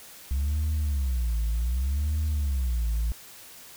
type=tone with vibrato; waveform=sine; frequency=65.41 Hz; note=C2; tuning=in tune; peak=-21 dBFS; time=0.31-3.12 s; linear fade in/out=0 ms; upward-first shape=sine; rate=0.66 Hz; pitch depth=280 cents each way; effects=tanh soft clip ceiling -22 dBFS + white hiss -47 dBFS RMS until 3.76 s